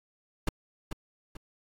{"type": "noise with echo", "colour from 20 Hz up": "brown", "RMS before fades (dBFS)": -26, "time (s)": [0.47, 0.49], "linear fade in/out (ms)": 5, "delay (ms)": 440, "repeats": 2, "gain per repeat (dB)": -8, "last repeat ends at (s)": 1.37, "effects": ["AAC 64 kbps"]}